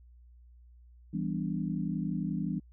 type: chord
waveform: sine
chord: E minor seventh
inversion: none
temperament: equal with one note detuned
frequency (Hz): 164.81 / 196 / 246.9 / 292.5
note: E3 / G3 / B3 / D4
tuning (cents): 0 / 0 / 0 / -7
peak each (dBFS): -34 / -34 / -38 / -38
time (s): 1.13-2.6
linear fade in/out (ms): 10
effects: added 60 Hz sine -53 dBFS peak until 2.72 s